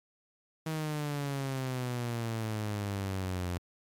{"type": "exponential sweep", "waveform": "sawtooth", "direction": "down", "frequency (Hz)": [160, 87.31], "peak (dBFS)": -28, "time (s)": [0.66, 3.58], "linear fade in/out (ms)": 5, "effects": ["MP3 96 kbps"]}